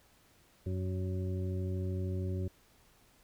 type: harmonic tone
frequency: 93 Hz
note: F#2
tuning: 9 cents sharp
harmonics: 1 / 2 / 3 / 4 / 6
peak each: -33 / -41 / -46 / -42 / -50 dBFS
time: 0.66-2.48 s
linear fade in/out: 5 ms
effects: pink hiss -65 dBFS RMS until 3.23 s